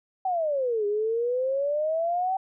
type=exponential two-way sweep; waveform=sine; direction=down then up; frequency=772 to 405.7 to 772 Hz; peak=-23 dBFS; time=0.25-2.37 s; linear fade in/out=5 ms; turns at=0.86 s; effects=none